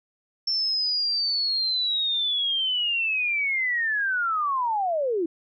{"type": "linear sweep", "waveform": "sine", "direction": "down", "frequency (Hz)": [5400, 314.1], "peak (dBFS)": -22, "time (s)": [0.47, 5.26], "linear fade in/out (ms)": 5, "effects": []}